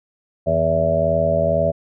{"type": "harmonic tone with a mistuned harmonic", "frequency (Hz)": 82.1, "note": "E2", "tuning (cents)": -6, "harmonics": [1, 2, 3, 5, 6, 7, 8], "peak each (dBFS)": [-26, -24, -30, -29, -30, -19, -19], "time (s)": [0.46, 1.72], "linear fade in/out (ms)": 20, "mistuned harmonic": 1, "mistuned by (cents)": 110, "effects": []}